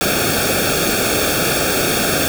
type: noise with comb filter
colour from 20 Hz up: pink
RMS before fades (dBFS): -17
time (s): 0.01-2.28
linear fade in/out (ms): 0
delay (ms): 1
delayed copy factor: -0.9
effects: none